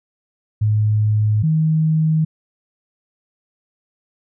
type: tone pair in turn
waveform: sine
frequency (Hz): 106.7 / 157.69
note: G#2 / D#3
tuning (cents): +47 / +24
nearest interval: perfect fifth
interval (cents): 677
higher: second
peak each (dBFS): -13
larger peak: neither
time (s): 0.61-1.43 / 1.43-2.25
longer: neither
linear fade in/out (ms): 10
effects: none